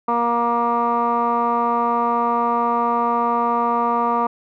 15% pulse tone with low-pass filter, 236.1 Hz, A#3, 22 cents sharp, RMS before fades -19 dBFS, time 0.08-4.27 s, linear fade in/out 5 ms, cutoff 1100 Hz, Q 9.9, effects none

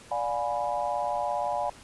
sine chord, D diminished seventh, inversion none, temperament equal with one note detuned, 587.3 / 713.1 / 830.6 / 987.8 Hz, D5 / F5 / Ab5 / Cb6, 0 / +36 / 0 / 0 cents, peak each -32 / -31 / -31 / -34 dBFS, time 0.11-1.7 s, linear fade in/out 5 ms, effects pink hiss -50 dBFS RMS until 1.83 s + resampled to 24000 Hz

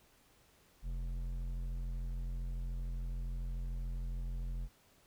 triangle tone with hard clipping, 43.5 Hz, F1, 6 cents flat, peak -38 dBFS, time 0.82-4.69 s, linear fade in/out 50 ms, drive 12 dB, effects pink hiss -67 dBFS RMS until 5.06 s

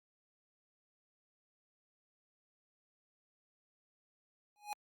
square tone with exponential growth, 830.6 Hz, G#5, in tune, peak -35 dBFS, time 4.56-4.73 s, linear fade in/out 0 ms, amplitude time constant 36 ms, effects Opus 48 kbps

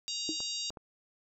harmonic tone, 940 Hz, A#5, 14 cents sharp, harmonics 3 / 4 / 5 / 6 / 7 / 8, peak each -43 / -39 / -38 / -44 / -43 / -44 dBFS, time 0.08-0.7 s, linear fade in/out 0 ms
sine tone with exponential decay, 314.8 Hz, D#4, 20 cents sharp, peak -29 dBFS, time 0.29-0.38 s, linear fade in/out 1 ms, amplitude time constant 19 ms
clicks, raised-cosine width 1 ms, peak -31 dBFS, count 3, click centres 0.404 / 0.704 / 0.772 s
effects none

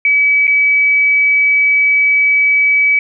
sine tone with dropouts, 2285 Hz, D7, 48 cents flat, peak -8 dBFS, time 0.05-2.99 s, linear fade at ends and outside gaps 2 ms, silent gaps 0.47-0.477 s, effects none

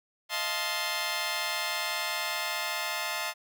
10% pulse chord, F dominant seventh, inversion third, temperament just, 628.6 / 698.5 / 873.1 / 1047.7 Hz, Eb5 / F5 / A5 / C6, +18 / 0 / -14 / +2 cents, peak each -28 / -28 / -27 / -27 dBFS, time 0.29-3.34 s, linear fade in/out 50 ms, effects none

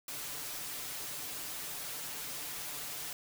white noise with comb filter, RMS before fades -41 dBFS, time 0.08-3.13 s, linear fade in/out 2 ms, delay 6.8 ms, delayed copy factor +0.6, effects none

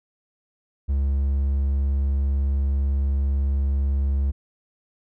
triangle tone, 69 Hz, C#2, 7 cents flat, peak -17 dBFS, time 0.88-4.32 s, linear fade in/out 20 ms, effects none

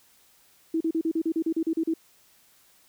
sine tone bursts, 324.8 Hz, E4, 26 cents flat, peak -22 dBFS, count 12, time 0.74-1.939 s, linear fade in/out 5 ms, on 66 ms, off 37 ms, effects white hiss -60 dBFS RMS until 2.88 s

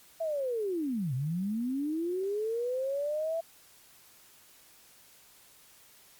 sine linear two-way sweep, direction down then up, 669 to 122.2 to 669 Hz, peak -29 dBFS, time 0.2-3.41 s, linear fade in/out 10 ms, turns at 1.14 s, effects white hiss -58 dBFS RMS until 6.19 s + Opus 48 kbps

